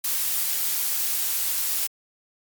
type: noise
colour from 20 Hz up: blue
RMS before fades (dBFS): -25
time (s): 0.04-1.87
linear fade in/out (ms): 5
effects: Opus 48 kbps